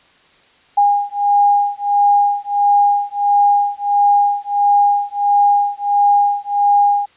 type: beating tone pair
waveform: sine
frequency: 814 / 815.5 Hz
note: G#5 / G#5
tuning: -35 / -32 cents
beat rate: 1.5 Hz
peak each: -14 dBFS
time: 0.77-7.06 s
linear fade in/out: 10 ms
effects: white hiss -51 dBFS RMS until 7.16 s + resampled to 8000 Hz